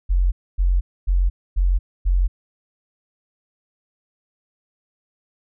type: tone bursts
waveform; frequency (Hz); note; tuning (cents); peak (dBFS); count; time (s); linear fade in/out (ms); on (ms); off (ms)
sine; 45.04; F#1; -46; -14; 5; 0.09-2.28; 20; 230; 260
effects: none